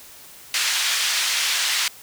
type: band-pass noise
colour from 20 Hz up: white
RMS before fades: -22 dBFS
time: 0.54-1.88 s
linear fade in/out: 2 ms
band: 1600 to 5200 Hz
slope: 12 dB/octave
effects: white hiss -44 dBFS RMS until 2.02 s